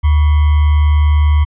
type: tone with sample-and-hold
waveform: sine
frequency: 75 Hz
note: D2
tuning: 37 cents sharp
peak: -7 dBFS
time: 0.03-1.45 s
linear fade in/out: 20 ms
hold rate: 1050 Hz
effects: resampled to 8000 Hz